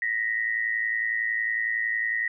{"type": "tone pair together", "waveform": "sine", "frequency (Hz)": [1864.6, 1975.5], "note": ["A#6", "B6"], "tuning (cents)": [0, 0], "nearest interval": "minor second", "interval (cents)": 100, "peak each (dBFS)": [-26, -28], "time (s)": [0.02, 2.28], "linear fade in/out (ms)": 2, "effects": []}